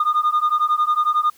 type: beating tone pair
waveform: sine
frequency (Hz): 1215 / 1226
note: D#6 / D#6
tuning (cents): -42 / -26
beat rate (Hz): 11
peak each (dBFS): -17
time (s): 0-1.3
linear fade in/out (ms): 5
effects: tanh soft clip ceiling -12 dBFS + white hiss -53 dBFS RMS until 1.37 s